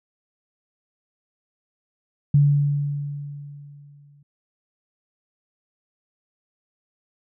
sine tone with exponential decay, 143.8 Hz, D3, 36 cents flat, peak -11 dBFS, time 2.34-4.23 s, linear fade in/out 5 ms, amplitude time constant 410 ms, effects none

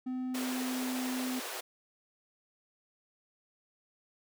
triangle tone, 255.2 Hz, C4, 43 cents flat, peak -31 dBFS, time 0.06-1.4 s, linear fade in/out 10 ms
pink high-pass noise, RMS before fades -40 dBFS, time 0.34-1.61 s, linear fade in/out 10 ms, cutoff 360 Hz, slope 48 dB/octave
effects none

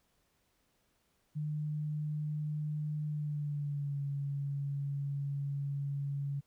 sine tone with pitch glide, 150.9 to 140.79 Hz, D3 to C#3, +47 to +27 cents, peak -33 dBFS, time 1.35-6.41 s, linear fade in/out 20 ms, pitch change -120 cents, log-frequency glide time 3.07-4.02 s, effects pink hiss -75 dBFS RMS until 6.46 s

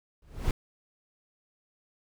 brown noise with exponential growth, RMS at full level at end -22 dBFS, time 0.22-0.51 s, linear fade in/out 2 ms, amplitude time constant 63 ms, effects none

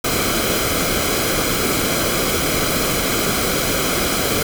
pink noise with comb filter, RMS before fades -19 dBFS, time 0.04-4.43 s, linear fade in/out 5 ms, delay 1.1 ms, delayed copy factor -0.6, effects none

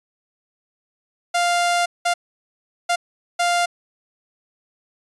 sawtooth tone bursts at uneven times, 698.5 Hz, F5, in tune, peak -13 dBFS, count 4, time 1.34-1.86 / 2.05-2.14 / 2.89-2.96 / 3.39-3.66 s, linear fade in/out 10 ms, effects resampled to 24000 Hz

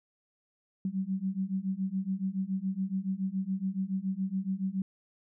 sine beating tone pair, 187.1 / 194.2 Hz, F#3 / G3, +20 / -16 cents, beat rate 7.1 Hz, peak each -33 / -32 dBFS, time 0.85-4.82 s, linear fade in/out 2 ms, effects none

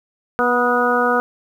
harmonic tone with a mistuned harmonic, 244 Hz, B3, 21 cents flat, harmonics 1 / 2 / 3 / 4 / 5 / 6, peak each -23 / -19 / -22 / -24 / -20 / -21 dBFS, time 0.39-1.2 s, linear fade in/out 0 ms, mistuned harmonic 5, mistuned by +34 cents, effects 8-bit

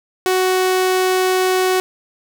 sawtooth tone, 371.6 Hz, F#4, 7 cents sharp, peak -10 dBFS, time 0.26-1.8 s, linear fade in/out 0 ms, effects none

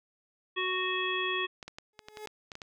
harmonic tone, 370 Hz, F#4, in tune, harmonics 1 / 3 / 5 / 7 / 9, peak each -35 / -35 / -35 / -35 / -35 dBFS, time 0.56-1.47 s, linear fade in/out 20 ms
clicks, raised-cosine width 0.2 ms, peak -25 dBFS, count 10, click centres 1.628 / 1.68 / 1.785 / 1.992 / 2.085 / 2.172 / 2.273 / 2.518 / 2.554 / 2.618 s
30% pulse tone with exponential growth, 425.8 Hz, G#4, 43 cents sharp, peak -35 dBFS, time 1.93-2.26 s, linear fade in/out 2 ms, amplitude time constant 70 ms
effects none

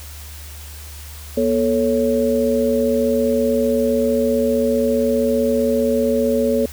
sine tone cluster, 240.1 / 439.7 / 555 Hz, B3 / A4 / C#5, -49 / -1 / +2 cents, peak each -19 dBFS, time 1.37-6.66 s, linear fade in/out 5 ms, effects added 74 Hz sine -34 dBFS peak until 6.72 s + white hiss -39 dBFS RMS until 6.72 s

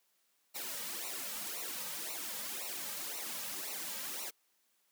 white noise with flanger, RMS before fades -41 dBFS, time 0.54-4.31 s, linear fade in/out 20 ms, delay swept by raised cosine 0.6 to 2.9 ms, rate 1.9 Hz, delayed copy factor -0.85, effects white hiss -75 dBFS RMS until 4.91 s + high-pass 200 Hz 12 dB/octave

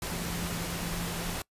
sine tone in noise, 171.2 Hz, F3, 34 cents flat, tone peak -36 dBFS, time 0.11-1.34 s, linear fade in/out 2 ms, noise pink, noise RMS -35 dBFS, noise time 0.02-1.42 s, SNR -4 dB, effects noise-tail reverb RT60 0.1 s tail -23 dB re dry + resampled to 32000 Hz

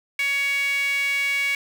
sawtooth tone with high-pass filter, 560 Hz, C#5, 18 cents sharp, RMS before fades -23 dBFS, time 0.19-1.55 s, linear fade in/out 2 ms, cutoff 2200 Hz, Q 8.2, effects none

